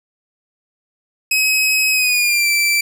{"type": "tone with pitch glide", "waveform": "sawtooth", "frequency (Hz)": [2548, 2337], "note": ["D#7", "D7"], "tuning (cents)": [41, -9], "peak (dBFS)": -10, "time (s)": [1.31, 2.81], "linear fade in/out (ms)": 5, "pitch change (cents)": -150, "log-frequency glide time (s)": [1.92, 2.49], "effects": []}